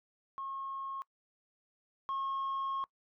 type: tone pair in turn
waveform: sine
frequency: 1084 / 1084 Hz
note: C#6 / C#6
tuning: -39 / -39 cents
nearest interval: unison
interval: 0 cents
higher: neither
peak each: -37 / -31 dBFS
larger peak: second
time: 0.38-1.02 / 2.09-2.84 s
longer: second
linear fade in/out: 0 ms
effects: noise-tail reverb RT60 0.1 s tail -23 dB re dry + tanh soft clip ceiling -31 dBFS